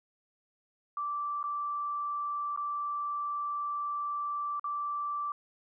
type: tone with dropouts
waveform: sine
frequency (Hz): 1168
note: D6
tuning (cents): -10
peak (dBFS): -31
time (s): 0.97-5.32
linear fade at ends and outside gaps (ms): 2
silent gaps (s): 1.429-1.439 / 2.563-2.574 / 4.596-4.642
effects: none

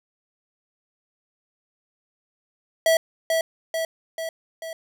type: tone with echo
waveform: square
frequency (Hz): 652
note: E5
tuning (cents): -19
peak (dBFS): -16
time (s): 2.86-2.97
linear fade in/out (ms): 2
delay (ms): 440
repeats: 4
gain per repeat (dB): -4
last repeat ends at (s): 4.73
effects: none

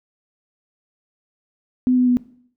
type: tone with pitch steps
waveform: sine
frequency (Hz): 252.5 / 250.2 / 246.7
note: B3 / B3 / B3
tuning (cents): +39 / +23 / -2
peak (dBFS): -13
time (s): 1.87-2.17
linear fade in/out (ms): 0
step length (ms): 100
effects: noise-tail reverb RT60 0.6 s tail -19 dB re dry

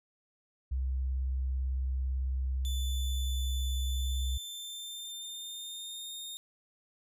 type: tone with vibrato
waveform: sine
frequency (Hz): 65.1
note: C2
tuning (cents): -8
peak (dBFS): -29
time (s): 0.71-4.38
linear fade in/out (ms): 10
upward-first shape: sine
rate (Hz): 18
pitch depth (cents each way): 22
type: tone with pitch glide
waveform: sawtooth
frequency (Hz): 3501 to 3673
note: A7 to A#7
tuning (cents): -9 to -26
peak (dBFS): -37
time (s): 2.65-6.37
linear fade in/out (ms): 0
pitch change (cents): +83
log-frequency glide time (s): 3.84-6.12
effects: none

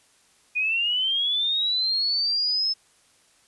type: linear sweep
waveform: sine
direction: up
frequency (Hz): 2451 to 5250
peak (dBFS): -21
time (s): 0.55-2.74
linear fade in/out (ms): 20
effects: white hiss -60 dBFS RMS until 3.47 s + resampled to 24000 Hz

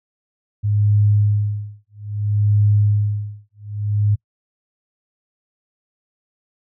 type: tone with tremolo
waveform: sine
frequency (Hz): 103.83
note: G#2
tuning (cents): 0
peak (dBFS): -11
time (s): 0.63-4.16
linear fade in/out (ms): 20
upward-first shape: sine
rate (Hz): 0.61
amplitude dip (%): 100
effects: noise-tail reverb RT60 0.1 s tail -26 dB re dry

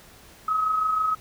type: tone pair together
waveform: sine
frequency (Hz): 1250 / 1276.3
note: D#6 / D#6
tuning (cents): +8 / +44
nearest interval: unison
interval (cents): 36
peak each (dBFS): -32 / -21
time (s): 0.48-1.15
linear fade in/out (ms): 5
effects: pink hiss -50 dBFS RMS until 1.2 s

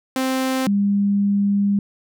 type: tone pair in turn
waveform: sawtooth / sine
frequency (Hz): 261.6 / 201.2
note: C4 / G3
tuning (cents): 0 / +45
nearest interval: perfect fourth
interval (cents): 455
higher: first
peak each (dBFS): -15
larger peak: neither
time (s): 0.16-0.67 / 0.67-1.79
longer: second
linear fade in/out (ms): 2
effects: none

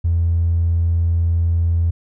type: tone with tanh clipping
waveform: triangle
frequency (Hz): 84.2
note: E2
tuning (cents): +37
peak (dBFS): -13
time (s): 0.04-1.91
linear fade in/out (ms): 10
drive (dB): 1
effects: none

